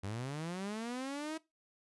sawtooth linear sweep, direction up, 93.2 to 322.9 Hz, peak -34 dBFS, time 0.03-1.38 s, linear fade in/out 10 ms, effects noise-tail reverb RT60 0.2 s tail -19 dB re dry + resampled to 24000 Hz

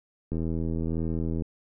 click train, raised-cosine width 3 ms, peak -18 dBFS, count 91, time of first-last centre 0.32-1.422 s, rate 81.7 Hz, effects none

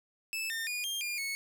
sawtooth tone with pitch steps, 2626 / 1813 / 2443 / 3203 / 2410 / 2203 Hz, E7 / A#6 / D#7 / G7 / D7 / C#7, -7 / -49 / -32 / +37 / +44 / -11 cents, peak -30 dBFS, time 0.33-1.35 s, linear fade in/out 0 ms, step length 170 ms, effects none

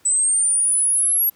sine linear sweep, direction up, 7902 to 11560 Hz, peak -15 dBFS, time 0.05-1.3 s, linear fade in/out 10 ms, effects pink hiss -57 dBFS RMS until 1.35 s + high-pass 100 Hz 12 dB/octave

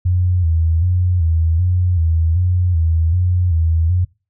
sine tone with vibrato, 85.6 Hz, F2, 34 cents flat, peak -12 dBFS, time 0.05-4.05 s, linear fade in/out 10 ms, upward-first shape square, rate 1.3 Hz, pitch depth 84 cents each way, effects noise-tail reverb RT60 0.3 s tail -23 dB re dry

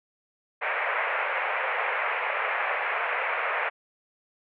white band-pass noise, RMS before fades -28 dBFS, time 0.61-3.7 s, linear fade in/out 20 ms, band 480 to 2400 Hz, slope 48 dB/octave, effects none

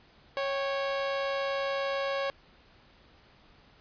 sawtooth tone pair together, 551.8 / 784 Hz, C#5 / G5, -8 / 0 cents, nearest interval tritone, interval 608 cents, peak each -25 / -37 dBFS, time 0.37-2.3 s, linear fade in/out 0 ms, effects pink hiss -59 dBFS RMS until 3.8 s + resampled to 11025 Hz

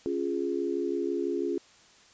sine chord, Db major, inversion none, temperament equal, 277.2 / 349.2 / 415.3 Hz, Db4 / F4 / Ab4, 0 / 0 / 0 cents, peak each -33 / -30 / -32 dBFS, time 0.06-1.58 s, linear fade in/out 0 ms, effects white hiss -57 dBFS RMS until 2.13 s + resampled to 16000 Hz

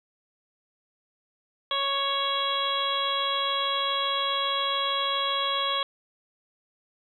harmonic tone, 554.4 Hz, C#5, in tune, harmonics 1 / 2 / 3 / 4 / 5 / 6 / 7, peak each -34 / -28 / -38 / -39 / -39 / -28 / -35 dBFS, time 1.71-5.83 s, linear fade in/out 2 ms, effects 10-bit

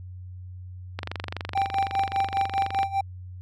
click train, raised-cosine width 0.3 ms, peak -14 dBFS, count 45, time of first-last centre 0.99-2.831 s, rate 23.9 Hz
triangle tone with tremolo, 784 Hz, G5, in tune, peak -18 dBFS, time 1.55-3.01 s, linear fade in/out 5 ms, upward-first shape sine, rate 5 Hz, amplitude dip 85%
effects added 91 Hz sine -37 dBFS peak until 3.41 s

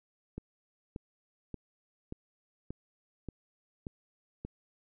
click train, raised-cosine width 3 ms, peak -26 dBFS, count 8, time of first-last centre 0.38-4.45 s, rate 1.72 Hz, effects none

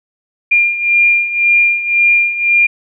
sine beating tone pair, 2400 / 2401.9 Hz, D7 / D7, +37 / +38 cents, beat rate 1.9 Hz, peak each -15 / -10 dBFS, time 0.51-2.67 s, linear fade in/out 10 ms, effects none

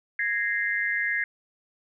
sine tone cluster, 1658 / 1859 / 2086 Hz, G#6 / A#6 / C7, -3 / -5 / -6 cents, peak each -28 / -29 / -28 dBFS, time 0.19-1.24 s, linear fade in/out 2 ms, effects none

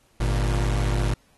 45% pulse tone pair together, 50.29 / 116.54 Hz, G1 / A#2, +45 / 0 cents, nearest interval octave + minor third, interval 1455 cents, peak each -22 / -25 dBFS, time 0.2-1.14 s, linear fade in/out 5 ms, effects pink hiss -62 dBFS RMS until 1.37 s + AAC 32 kbps

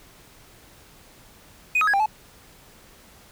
triangle tone with pitch steps, 2492 / 1269 / 1660 / 792 / 862 Hz, D#7 / D#6 / G#6 / G5 / A5, +2 / +34 / -1 / +18 / -36 cents, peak -15 dBFS, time 1.75-2.06 s, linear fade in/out 5 ms, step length 62 ms, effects tanh soft clip ceiling -11 dBFS + pink hiss -51 dBFS RMS until 3.31 s

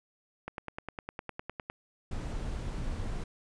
click train, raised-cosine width 0.5 ms, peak -22 dBFS, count 13, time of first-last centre 0.48-1.7 s, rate 9.84 Hz
brown noise, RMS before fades -35 dBFS, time 2.11-3.24 s, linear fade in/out 5 ms
effects resampled to 22050 Hz

